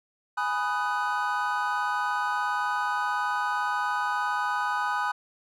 triangle chord, G# minor seventh, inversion none, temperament equal with one note detuned, 830.6 / 987.8 / 1244.5 / 1497.2 Hz, G#5 / B5 / D#6 / F#6, 0 / 0 / 0 / +20 cents, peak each -29 dBFS, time 0.37-5.12 s, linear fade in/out 10 ms, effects none

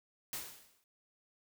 white noise with exponential decay, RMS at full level -38 dBFS, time 0.33-0.84 s, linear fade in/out 1 ms, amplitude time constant 110 ms, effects none

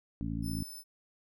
harmonic tone, 55.6 Hz, A1, 19 cents sharp, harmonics 1 / 2 / 3 / 4 / 5, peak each -39 / -39 / -39 / -39 / -39 dBFS, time 0.21-0.63 s, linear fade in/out 0 ms
5% pulse tone, 5274 Hz, E8, in tune, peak -38 dBFS, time 0.42-0.84 s, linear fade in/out 50 ms
effects none

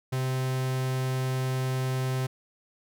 45% pulse tone, 130 Hz, C3, 11 cents flat, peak -26 dBFS, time 0.12-2.27 s, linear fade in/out 10 ms, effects none

